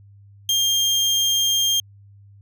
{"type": "tone", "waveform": "30% pulse", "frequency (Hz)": 3203, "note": "G7", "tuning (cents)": 37, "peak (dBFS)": -14, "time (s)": [0.49, 1.8], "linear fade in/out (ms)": 2, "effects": ["added 100 Hz sine -45 dBFS peak until 2.41 s"]}